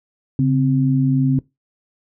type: tone pair together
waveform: sine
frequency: 138.59 / 261.6 Hz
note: C#3 / C4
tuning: 0 / 0 cents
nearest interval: major seventh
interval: 1100 cents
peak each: -15 / -17 dBFS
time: 0.39-1.39 s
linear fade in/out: 2 ms
effects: noise-tail reverb RT60 0.2 s tail -21 dB re dry